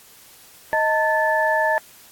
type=tone cluster; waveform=sine; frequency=627 / 896 / 1743 Hz; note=D#5 / A5 / A6; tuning=+13 / +31 / -17 cents; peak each=-21 dBFS; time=0.73-1.78 s; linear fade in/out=0 ms; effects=white hiss -48 dBFS RMS until 2.11 s + AAC 64 kbps